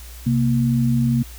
sine tone pair together, 130.82 / 233.1 Hz, C3 / A#3, 0 / 0 cents, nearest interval minor seventh, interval 1000 cents, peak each -18 dBFS, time 0.26-1.23 s, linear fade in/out 10 ms, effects added 60 Hz sine -36 dBFS peak until 1.38 s + white hiss -43 dBFS RMS until 1.38 s

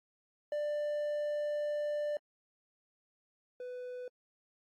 triangle tone pair in turn, 592 / 497.8 Hz, D5 / B4, +14 / +14 cents, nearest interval minor third, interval 300 cents, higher first, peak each -30 / -38 dBFS, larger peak first, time 0.52-2.17 / 3.6-4.08 s, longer first, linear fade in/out 2 ms, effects AAC 64 kbps

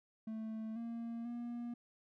triangle tone with pitch steps, 220.4 / 231.9 / 238.2 Hz, A3 / A#3 / A#3, +3 / -9 / +38 cents, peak -38 dBFS, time 0.27-1.74 s, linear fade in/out 5 ms, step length 490 ms, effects none

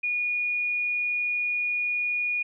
sine tone, 2447 Hz, D#7, 29 cents flat, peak -24 dBFS, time 0.03-2.43 s, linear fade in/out 10 ms, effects none

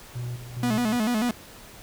triangle tone with tremolo, 122 Hz, B2, 21 cents flat, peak -27 dBFS, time 0.15-0.97 s, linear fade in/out 10 ms, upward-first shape square, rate 2.4 Hz, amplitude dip 65%
45% pulse tone with vibrato, 229.1 Hz, A#3, 30 cents flat, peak -22 dBFS, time 0.63-1.31 s, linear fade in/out 2 ms, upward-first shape square, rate 6.8 Hz, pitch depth 110 cents each way
effects pink hiss -46 dBFS RMS until 1.82 s

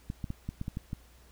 clicks, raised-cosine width 5 ms, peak -22 dBFS, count 8, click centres 0.101 / 0.242 / 0.304 / 0.49 / 0.614 / 0.681 / 0.771 / 0.931 s, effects added 60 Hz sine -57 dBFS peak until 1.31 s + pink hiss -61 dBFS RMS until 1.31 s

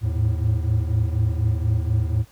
triangle tone cluster, 79.7 / 106.5 / 110.6 Hz, D#2 / G#2 / A2, +42 / +44 / +9 cents, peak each -21 dBFS, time 0.01-2.25 s, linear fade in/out 50 ms, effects pink hiss -54 dBFS RMS until 2.31 s

